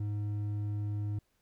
sine tone with hard clipping, 103.83 Hz, G#2, in tune, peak -33 dBFS, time 0-1.19 s, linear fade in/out 5 ms, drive 5 dB, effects pink hiss -75 dBFS RMS until 1.41 s

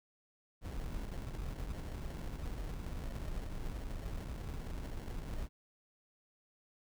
brown noise with sample-and-hold, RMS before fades -41 dBFS, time 0.61-5.49 s, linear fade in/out 50 ms, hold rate 1225 Hz, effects none

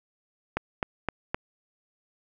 click train, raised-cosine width 0.5 ms, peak -11 dBFS, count 4, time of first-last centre 0.57-1.345 s, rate 3.87 Hz, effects none

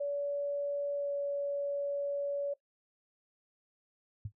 sine tone with pitch glide, 571 to 567.4 Hz, D5 to C#5, -49 to +40 cents, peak -31 dBFS, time 0-2.54 s, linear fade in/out 10 ms, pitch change -11 cents, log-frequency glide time 0.96-1.12 s
sine tone with exponential decay, 104 Hz, G#2, 3 cents sharp, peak -33 dBFS, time 4.25-4.32 s, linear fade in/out 5 ms, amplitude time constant 15 ms
effects noise-tail reverb RT60 0.1 s tail -18 dB re dry

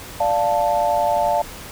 sine chord, D minor, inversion none, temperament equal, 587.3 / 698.5 / 880 Hz, D5 / F5 / A5, 0 / 0 / 0 cents, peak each -21 / -20 / -20 dBFS, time 0.2-1.42 s, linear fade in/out 5 ms, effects pink hiss -36 dBFS RMS until 1.71 s

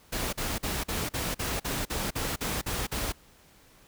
pink noise bursts, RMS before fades -31 dBFS, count 12, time 0.12-3.124 s, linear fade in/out 10 ms, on 210 ms, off 44 ms, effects pink hiss -58 dBFS RMS until 3.87 s

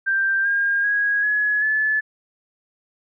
sine tone with pitch steps, 1577 / 1613.9 / 1651.6 / 1690.2 / 1729.7 Hz, G6 / G6 / G#6 / G#6 / A6, +10 / +50 / -10 / +30 / -30 cents, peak -17 dBFS, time 0.06-2.01 s, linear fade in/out 20 ms, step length 390 ms, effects none

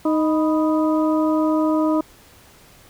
harmonic tone with a mistuned harmonic, 311.1 Hz, D#4, in tune, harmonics 1 / 2 / 3 / 4, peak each -17 / -23 / -27 / -29 dBFS, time 0.05-2.01 s, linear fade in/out 5 ms, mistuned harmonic 3, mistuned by +94 cents, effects pink hiss -49 dBFS RMS until 2.89 s

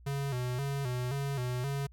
square tone with vibrato, 131.8 Hz, C3, 13 cents sharp, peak -32 dBFS, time 0.06-1.87 s, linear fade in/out 10 ms, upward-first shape square, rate 1.9 Hz, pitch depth 99 cents each way, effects added 60 Hz sine -52 dBFS peak until 1.92 s

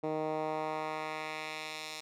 10% pulse tone with band-pass filter sweep, 155.56 Hz, D#3, in tune, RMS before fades -37 dBFS, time 0.03-2.01 s, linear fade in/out 10 ms, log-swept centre 440 to 4700 Hz, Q 0.99, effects none

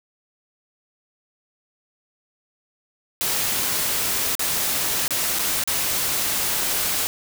white noise with dropouts, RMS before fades -23 dBFS, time 3.21-7.07 s, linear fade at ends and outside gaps 0 ms, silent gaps 4.352-4.394 / 5.079-5.107 / 5.387-5.393 / 5.638-5.675 s, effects none

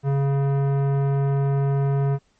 sine tone with tanh clipping, 138.8 Hz, C#3, 3 cents sharp, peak -20 dBFS, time 0.03-2.19 s, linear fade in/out 50 ms, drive 16 dB, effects pink hiss -65 dBFS RMS until 2.39 s + MP3 32 kbps

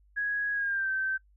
sine tone with pitch glide, 1661.2 to 1550 Hz, G#6 to G6, 0 to -20 cents, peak -27 dBFS, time 0.16-1.18 s, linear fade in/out 20 ms, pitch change -120 cents, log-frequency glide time 0.53-0.9 s, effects noise-tail reverb RT60 0.1 s tail -23 dB re dry + added 50 Hz sine -59 dBFS peak until 1.36 s

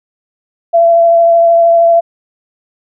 sine tone with vibrato, 675 Hz, E5, 41 cents sharp, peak -4 dBFS, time 0.73-2.01 s, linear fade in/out 20 ms, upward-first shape sine, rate 13 Hz, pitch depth 12 cents each way, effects none

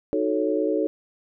sine chord, D# half-diminished seventh, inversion none, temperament equal, 311.1 / 370 / 440 / 554.4 Hz, D#4 / F#4 / A4 / C#5, 0 / 0 / 0 / 0 cents, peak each -25 / -28 / -25 / -27 dBFS, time 0.13-0.87 s, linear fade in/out 0 ms, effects none

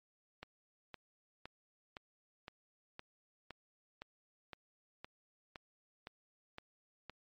click train, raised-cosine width 0.3 ms, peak -30 dBFS, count 14, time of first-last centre 0.43-7.097 s, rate 1.95 Hz, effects MP3 48 kbps

